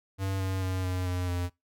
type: tone with pitch steps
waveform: square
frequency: 96.5 / 94.84 / 93.21 / 91.61 / 90.04 / 88.49 Hz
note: G2 / F#2 / F#2 / F#2 / F#2 / F2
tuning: -27 / +43 / +13 / -17 / -47 / +23 cents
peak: -29 dBFS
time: 0.18-1.5 s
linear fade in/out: 50 ms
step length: 220 ms
effects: noise-tail reverb RT60 0.2 s tail -23 dB re dry